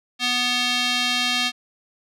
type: tone with band-pass filter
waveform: square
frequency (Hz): 246.9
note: B3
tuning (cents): 0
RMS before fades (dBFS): -22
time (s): 0.19-1.52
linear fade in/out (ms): 50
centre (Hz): 3500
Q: 1.9
effects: none